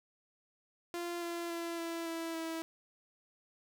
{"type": "tone with pitch steps", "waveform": "sawtooth", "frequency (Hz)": [345.7, 341.7, 337.8, 333.9, 330.1, 326.3], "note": ["F4", "F4", "E4", "E4", "E4", "E4"], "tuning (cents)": [-18, -38, 42, 22, 2, -18], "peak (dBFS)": -33, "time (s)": [0.94, 2.62], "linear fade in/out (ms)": 0, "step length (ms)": 280, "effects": ["12-bit"]}